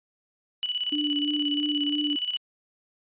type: tone with tremolo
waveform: sine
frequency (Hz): 2960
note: F#7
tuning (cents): 0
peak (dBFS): -24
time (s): 0.63-2.37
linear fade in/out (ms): 0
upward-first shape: square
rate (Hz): 17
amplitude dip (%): 65
type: tone with vibrato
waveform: sine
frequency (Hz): 293.7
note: D4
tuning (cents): 0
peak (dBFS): -26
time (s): 0.92-2.16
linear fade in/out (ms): 5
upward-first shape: sine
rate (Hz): 3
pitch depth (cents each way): 20
effects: resampled to 8000 Hz